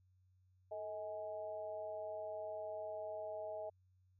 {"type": "tone with amplitude modulation", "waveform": "sine", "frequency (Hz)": 635, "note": "D#5", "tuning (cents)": 35, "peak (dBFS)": -38, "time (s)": [0.71, 3.7], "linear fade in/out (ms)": 10, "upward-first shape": "sine", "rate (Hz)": 197, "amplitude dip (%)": 85, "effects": ["added 92 Hz sine -69 dBFS peak until 4.19 s"]}